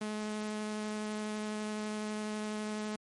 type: tone with vibrato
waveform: sawtooth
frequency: 212.9 Hz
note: G#3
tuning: 43 cents sharp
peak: -31 dBFS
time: 0.01-2.96 s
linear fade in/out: 5 ms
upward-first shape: triangle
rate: 12 Hz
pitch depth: 8 cents each way
effects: MP3 48 kbps